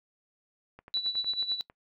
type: click train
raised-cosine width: 0.5 ms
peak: -33 dBFS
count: 11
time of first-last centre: 0.79-1.699 s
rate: 11 Hz
type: tone with tremolo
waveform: sine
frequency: 3951 Hz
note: B7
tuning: in tune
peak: -25 dBFS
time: 0.94-1.61 s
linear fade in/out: 0 ms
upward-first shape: sine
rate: 9.1 Hz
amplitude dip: 75%
effects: noise-tail reverb RT60 0.1 s tail -22 dB re dry